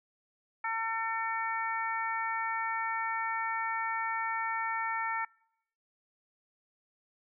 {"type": "harmonic tone", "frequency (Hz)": 450, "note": "A4", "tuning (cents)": 39, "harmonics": [2, 3, 4, 5], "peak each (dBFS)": [-34, -36, -37, -38], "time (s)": [0.64, 5.25], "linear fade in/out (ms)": 5, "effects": ["noise-tail reverb RT60 0.8 s tail -26 dB re dry"]}